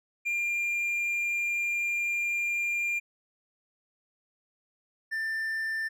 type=tone pair in turn; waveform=triangle; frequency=2396 / 1783.6 Hz; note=D7 / A6; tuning=+34 / +23 cents; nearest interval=perfect fourth; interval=511 cents; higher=first; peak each=-25 / -27 dBFS; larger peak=first; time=0.25-3 / 5.11-5.89 s; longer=first; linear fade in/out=20 ms; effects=none